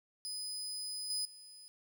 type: tone with level steps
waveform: 30% pulse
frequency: 5000 Hz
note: D#8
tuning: 8 cents sharp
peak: -36 / -31 / -49 dBFS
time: 0.25-1.68 s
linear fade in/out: 0 ms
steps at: 1.1 / 1.25 s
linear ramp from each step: 2 ms
effects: 12-bit